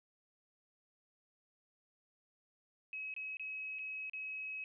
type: tone with dropouts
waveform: sine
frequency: 2557 Hz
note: D#7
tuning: 47 cents sharp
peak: -40 dBFS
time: 2.93-4.64 s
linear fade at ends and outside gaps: 1 ms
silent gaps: 3.14-3.164 / 3.37-3.396 / 3.787-3.791 / 4.097-4.134 s
effects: none